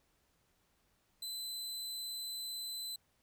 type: tone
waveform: sawtooth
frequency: 4031 Hz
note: B7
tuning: 35 cents sharp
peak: -37 dBFS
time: 1.22-2.96 s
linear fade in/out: 5 ms
effects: pink hiss -75 dBFS RMS until 3.22 s